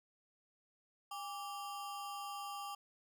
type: ring-modulated tone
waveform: square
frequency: 987.8 Hz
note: B5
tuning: in tune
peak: -40 dBFS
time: 1.11-2.75 s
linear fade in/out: 5 ms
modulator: 178 Hz
effects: none

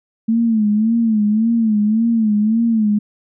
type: tone with vibrato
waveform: sine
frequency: 220 Hz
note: A3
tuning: in tune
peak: -12 dBFS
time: 0.28-2.99 s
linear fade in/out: 10 ms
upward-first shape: sine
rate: 1.8 Hz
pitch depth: 98 cents each way
effects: none

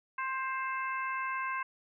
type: harmonic tone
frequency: 527 Hz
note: C5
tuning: 12 cents sharp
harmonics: 2 / 3 / 4 / 5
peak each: -34 / -38 / -41 / -43 dBFS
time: 0.18-1.63 s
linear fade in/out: 5 ms
effects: none

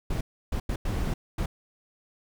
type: noise bursts at uneven times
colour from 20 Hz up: brown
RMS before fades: -28 dBFS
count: 5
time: 0.1-0.21 / 0.52-0.6 / 0.69-0.76 / 0.85-1.14 / 1.38-1.46 s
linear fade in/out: 5 ms
effects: none

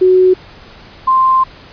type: tone pair in turn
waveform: sine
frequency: 370 / 1046.5 Hz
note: F#4 / C6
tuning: 0 / 0 cents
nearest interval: octave + tritone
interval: 1800 cents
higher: second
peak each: -5 / -7 dBFS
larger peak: first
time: 0.01-0.34 / 1.07-1.44 s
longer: second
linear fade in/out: 10 ms
effects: pink hiss -38 dBFS RMS until 1.72 s + resampled to 11025 Hz

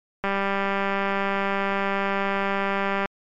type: click train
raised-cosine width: 0.5 ms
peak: -10 dBFS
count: 556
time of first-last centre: 0.24-3.057 s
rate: 197 Hz
effects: MP3 64 kbps

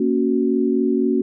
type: chord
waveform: sine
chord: F# major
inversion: first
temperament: equal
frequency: 233.1 / 277.2 / 370 Hz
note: A#3 / C#4 / F#4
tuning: 0 / 0 / 0 cents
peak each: -20 dBFS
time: 0-1.22 s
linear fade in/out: 5 ms
effects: none

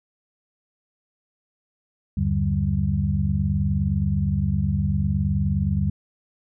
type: tone cluster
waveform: sine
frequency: 76.9 / 96.3 / 146 / 194 Hz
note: D#2 / G2 / D3 / G3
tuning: -20 / -30 / -10 / -18 cents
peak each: -25 dBFS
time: 2.17-5.9 s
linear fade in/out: 5 ms
effects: none

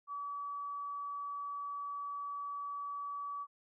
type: tone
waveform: sine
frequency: 1144 Hz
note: D6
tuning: 46 cents flat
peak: -38 dBFS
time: 0.07-3.47 s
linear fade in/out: 50 ms
effects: none

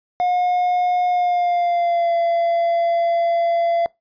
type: tone with pitch glide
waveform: triangle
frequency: 719 to 680.2 Hz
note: F#5 to F5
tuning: -50 to -46 cents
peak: -14 dBFS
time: 0.2-3.86 s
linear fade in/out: 0 ms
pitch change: -96 cents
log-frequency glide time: 1.08-2.14 s
effects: noise-tail reverb RT60 0.2 s tail -23 dB re dry + resampled to 11025 Hz

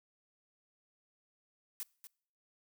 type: noise with echo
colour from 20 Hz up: blue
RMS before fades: -40 dBFS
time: 1.8-1.83 s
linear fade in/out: 0 ms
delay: 240 ms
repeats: 1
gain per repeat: -11 dB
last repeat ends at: 2.07 s
effects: noise-tail reverb RT60 0.6 s tail -25 dB re dry

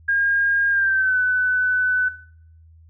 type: tone with pitch glide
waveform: sine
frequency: 1619 to 1501.9 Hz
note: G#6 to F#6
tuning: -45 to +25 cents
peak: -16 dBFS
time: 0.08-2.09 s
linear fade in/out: 10 ms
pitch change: -130 cents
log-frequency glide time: 0.7-1.18 s
effects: noise-tail reverb RT60 0.6 s tail -18 dB re dry + added 81 Hz sine -46 dBFS peak until 2.89 s

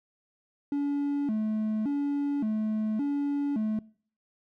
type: tone with vibrato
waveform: triangle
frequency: 248.3 Hz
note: B3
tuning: 9 cents sharp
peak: -23 dBFS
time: 0.72-3.79 s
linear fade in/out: 2 ms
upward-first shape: square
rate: 0.88 Hz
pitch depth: 240 cents each way
effects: noise-tail reverb RT60 0.5 s tail -24 dB re dry + tanh soft clip ceiling -19 dBFS

